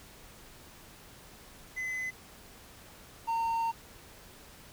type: tone pair in turn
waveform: triangle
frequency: 2026 / 914.8 Hz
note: B6 / A#5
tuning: +44 / -33 cents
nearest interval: octave + major second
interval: 1377 cents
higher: first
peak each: -31 / -26 dBFS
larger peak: second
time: 1.76-2.11 / 3.27-3.72 s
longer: second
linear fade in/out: 20 ms
effects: pink hiss -53 dBFS RMS until 4.72 s